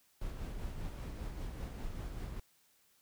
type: noise with tremolo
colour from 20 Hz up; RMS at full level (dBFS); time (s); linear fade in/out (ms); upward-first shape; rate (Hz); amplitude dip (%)
brown; -40; 0.21-2.4; 5; sine; 5.1; 35
effects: white hiss -70 dBFS RMS until 3.01 s